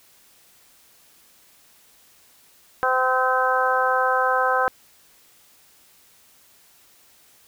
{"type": "harmonic tone", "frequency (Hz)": 257.3, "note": "C4", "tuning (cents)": -29, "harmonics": [2, 3, 4, 5, 6], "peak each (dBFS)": [-24, -24, -24, -24, -24], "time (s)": [2.83, 4.68], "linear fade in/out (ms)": 0, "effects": ["white hiss -55 dBFS RMS until 7.47 s"]}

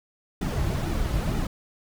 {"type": "noise with flanger", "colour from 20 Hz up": "brown", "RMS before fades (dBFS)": -26, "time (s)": [0.41, 1.47], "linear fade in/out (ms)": 5, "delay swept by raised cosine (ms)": [1.8, 4.3], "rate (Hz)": 2.1, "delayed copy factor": -0.65, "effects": []}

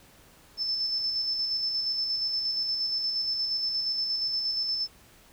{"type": "tone with tremolo", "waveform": "sine", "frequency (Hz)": 5274, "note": "E8", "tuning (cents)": 0, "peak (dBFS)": -25, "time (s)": [0.57, 4.88], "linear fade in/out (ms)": 50, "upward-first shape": "square", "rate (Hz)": 8.5, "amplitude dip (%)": 30, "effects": ["pink hiss -56 dBFS RMS until 5.32 s"]}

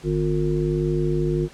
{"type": "harmonic tone", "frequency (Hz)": 50.7, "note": "G#1", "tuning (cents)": -41, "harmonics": [1, 3, 5, 7, 9], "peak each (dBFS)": [-28, -23, -32, -23, -31], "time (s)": [0.03, 1.49], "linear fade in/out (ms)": 50, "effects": ["pink hiss -47 dBFS RMS until 1.53 s", "low-pass 8000 Hz 12 dB/octave"]}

